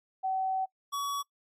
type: tone pair in turn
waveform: sine / square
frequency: 760 / 1130.2 Hz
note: F#5 / C#6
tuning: +46 / +33 cents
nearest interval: perfect fifth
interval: 687 cents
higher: second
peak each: -27 / -31 dBFS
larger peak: first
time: 0.23-0.66 / 0.92-1.23 s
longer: first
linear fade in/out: 20 ms
effects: noise-tail reverb RT60 0.1 s tail -23 dB re dry + MP3 64 kbps